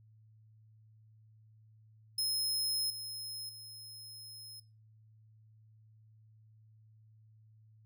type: tone with level steps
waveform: sawtooth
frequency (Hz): 5150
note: E8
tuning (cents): -41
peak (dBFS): -28 / -37 / -44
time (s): 2.18-4.6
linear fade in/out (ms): 5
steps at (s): 2.9 / 3.49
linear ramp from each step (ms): 2
effects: noise-tail reverb RT60 0.3 s tail -21 dB re dry + added 109 Hz sine -59 dBFS peak until 7.85 s